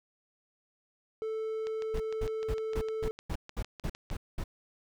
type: tone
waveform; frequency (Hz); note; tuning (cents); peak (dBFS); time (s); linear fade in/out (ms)
triangle; 440; A4; 0; -30; 1.22-3.11; 0
type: click train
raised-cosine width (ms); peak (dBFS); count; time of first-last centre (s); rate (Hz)
0.2; -27; 17; 1.67-4.102; 6.58
type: noise bursts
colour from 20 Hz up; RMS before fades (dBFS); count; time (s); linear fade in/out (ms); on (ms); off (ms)
brown; -33; 10; 1.94-4.44; 5; 61; 210
effects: none